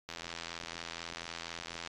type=click train; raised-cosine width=0.2 ms; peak=-23 dBFS; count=151; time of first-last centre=0.09-1.874 s; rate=84.1 Hz; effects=AAC 32 kbps